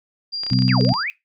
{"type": "tone", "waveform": "sine", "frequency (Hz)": 4776, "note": "D8", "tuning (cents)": 28, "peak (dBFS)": -24, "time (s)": [0.32, 1.04], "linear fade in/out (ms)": 20}
{"type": "clicks", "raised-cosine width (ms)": 0.2, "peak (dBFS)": -17, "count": 11, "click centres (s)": [0.435, 0.466, 0.501, 0.533, 0.589, 0.622, 0.681, 0.81, 0.849, 0.891, 0.939]}
{"type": "harmonic tone", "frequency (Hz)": 63.4, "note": "B1", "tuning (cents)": 46, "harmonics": [2, 3, 4], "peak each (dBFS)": [-17, -20, -21], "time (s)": [0.51, 0.93], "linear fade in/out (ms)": 5}
{"type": "exponential two-way sweep", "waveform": "sine", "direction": "down then up", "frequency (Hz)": [2812, 392, 2604], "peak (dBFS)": -22, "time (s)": [0.69, 1.1], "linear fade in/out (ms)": 0, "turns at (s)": 0.82}
{"effects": ["noise-tail reverb RT60 0.2 s tail -21 dB re dry"]}